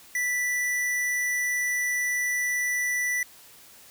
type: tone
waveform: square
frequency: 1973 Hz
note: B6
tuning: 2 cents flat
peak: -25 dBFS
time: 0.15-3.23 s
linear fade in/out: 2 ms
effects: white hiss -51 dBFS RMS until 3.9 s